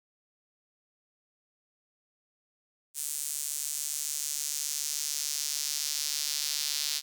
square tone with high-pass filter sweep, 73.42 Hz, D2, in tune, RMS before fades -33 dBFS, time 2.94-7.02 s, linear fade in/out 50 ms, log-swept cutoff 8300 to 4500 Hz, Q 1.8, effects none

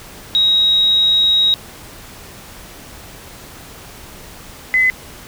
sine tone pair in turn, 3802 / 2027 Hz, A#7 / B6, +33 / +45 cents, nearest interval major seventh, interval 1088 cents, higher first, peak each -10 dBFS, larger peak neither, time 0.35-1.54 / 4.74-4.9 s, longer first, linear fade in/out 0 ms, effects pink hiss -37 dBFS RMS until 5.27 s

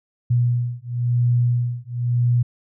sine beating tone pair, 120.7 / 121.67 Hz, B2 / B2, -39 / -25 cents, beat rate 0.97 Hz, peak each -20 dBFS, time 0.3-2.43 s, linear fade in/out 10 ms, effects none

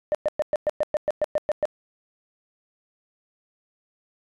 sine tone bursts, 603 Hz, D5, 46 cents sharp, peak -17 dBFS, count 12, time 0.12-1.654 s, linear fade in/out 0 ms, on 27 ms, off 110 ms, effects tanh soft clip ceiling -16 dBFS + resampled to 24000 Hz

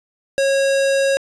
square tone, 547 Hz, C#5, 23 cents flat, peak -15 dBFS, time 0.38-1.17 s, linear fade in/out 0 ms, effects resampled to 22050 Hz + 8-bit

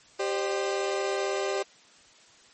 35% pulse chord, G suspended fourth, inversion none, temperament equal with one note detuned, 392 / 523.3 / 601.1 Hz, G4 / C5 / D5, 0 / 0 / +40 cents, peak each -27 / -32 / -31 dBFS, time 0.19-1.63 s, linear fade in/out 10 ms, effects white hiss -56 dBFS RMS until 2.53 s + MP3 32 kbps

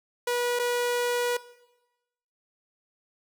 sawtooth tone with dropouts, 485.4 Hz, B4, 30 cents flat, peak -21 dBFS, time 0.27-1.37 s, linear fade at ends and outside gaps 5 ms, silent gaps 0.591-0.595 s, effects noise-tail reverb RT60 1.0 s tail -18 dB re dry

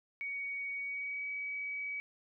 sine tone with pitch glide, 2244 to 2274 Hz, C#7 to C#7, +21 to +44 cents, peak -36 dBFS, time 0.21-2 s, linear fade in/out 0 ms, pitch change +23 cents, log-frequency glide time 0.76-1.25 s, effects none

